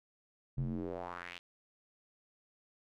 square tone with band-pass filter sweep, 43.94 Hz, F1, 11 cents sharp, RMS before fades -40 dBFS, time 0.57-1.39 s, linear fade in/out 10 ms, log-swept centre 120 to 3200 Hz, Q 2.8, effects none

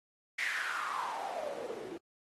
white noise with band-pass filter sweep, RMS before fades -38 dBFS, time 0.38-1.98 s, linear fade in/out 10 ms, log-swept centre 2100 to 330 Hz, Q 7.8, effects AAC 32 kbps

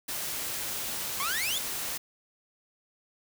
white noise, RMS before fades -34 dBFS, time 0.08-1.98 s, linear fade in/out 10 ms
sawtooth exponential sweep, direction up, 1046.5 to 3630 Hz, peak -26 dBFS, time 1.2-1.58 s, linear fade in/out 0 ms
effects none

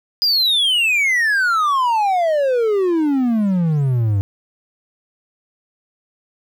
triangle exponential sweep, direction down, 4978 to 95.7 Hz, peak -12 dBFS, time 0.22-4.21 s, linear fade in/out 0 ms, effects 9-bit

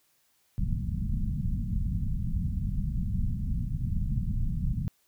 pink low-pass noise, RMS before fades -29 dBFS, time 0.58-4.88 s, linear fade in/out 0 ms, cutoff 210 Hz, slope 48 dB/octave, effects white hiss -69 dBFS RMS until 5.07 s

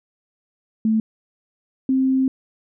sine tone pair in turn, 220 / 263.3 Hz, A3 / C4, 0 / +11 cents, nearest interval minor third, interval 311 cents, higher second, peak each -15 dBFS, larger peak neither, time 0.85-1 / 1.89-2.28 s, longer second, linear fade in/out 2 ms, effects none

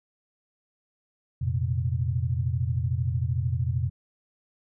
sine chord, F suspended fourth, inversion none, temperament equal with one note detuned, 87.31 / 116.54 / 129.68 Hz, F2 / Bb2 / C3, 0 / 0 / -15 cents, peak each -28 dBFS, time 1.41-3.9 s, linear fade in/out 10 ms, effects none

